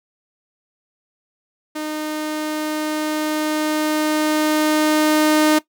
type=tone with level ramp; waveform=sawtooth; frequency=306.8 Hz; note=D#4; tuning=24 cents flat; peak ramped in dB=-20 to -8 dBFS; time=1.75-5.59 s; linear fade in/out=10 ms; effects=noise-tail reverb RT60 0.1 s tail -17 dB re dry